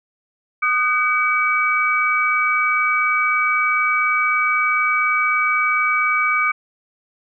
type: tone cluster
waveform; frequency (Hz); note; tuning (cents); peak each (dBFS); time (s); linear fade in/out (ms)
sine; 1233 / 1504 / 2280; D#6 / F#6 / C#7; -16 / +28 / +48; -19 / -24 / -18; 0.62-6.52; 10
effects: none